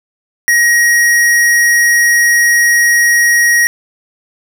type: tone with hard clipping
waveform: sine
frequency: 1890 Hz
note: A#6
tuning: 23 cents sharp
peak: -8 dBFS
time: 0.48-3.67 s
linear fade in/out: 0 ms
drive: 18 dB
effects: none

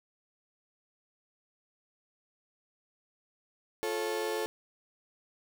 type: chord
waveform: 35% pulse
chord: F augmented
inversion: none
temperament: just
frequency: 349.2 / 436.5 / 545.7 Hz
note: F4 / A4 / C#5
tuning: 0 / -14 / -27 cents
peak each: -36 / -31 / -37 dBFS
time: 3.83-4.46 s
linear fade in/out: 0 ms
effects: none

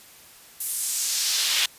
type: noise with high-pass filter sweep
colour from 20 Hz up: brown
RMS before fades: -25 dBFS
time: 0.6-1.66 s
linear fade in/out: 5 ms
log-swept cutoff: 11000 to 3000 Hz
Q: 1.5
effects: white hiss -49 dBFS RMS until 1.78 s + resampled to 32000 Hz

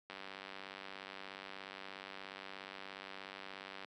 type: click train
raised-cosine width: 0.3 ms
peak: -30 dBFS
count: 364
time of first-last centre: 0.1-3.846 s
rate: 96.9 Hz
effects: high-pass 200 Hz 12 dB/octave

